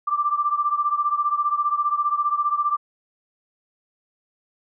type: beating tone pair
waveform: sine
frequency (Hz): 1174.7 / 1189.7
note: D6 / D6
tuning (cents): 0 / +22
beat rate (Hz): 15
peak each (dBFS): -21 / -24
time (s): 0.07-2.77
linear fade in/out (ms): 10
effects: none